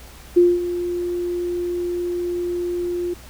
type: tone with ADSR envelope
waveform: sine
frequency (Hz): 351.5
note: F4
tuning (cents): +11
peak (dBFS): -8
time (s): 0.36-3.14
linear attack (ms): 14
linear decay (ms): 220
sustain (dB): -13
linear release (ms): 9
effects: added 60 Hz sine -42 dBFS peak until 3.29 s + pink hiss -44 dBFS RMS until 3.29 s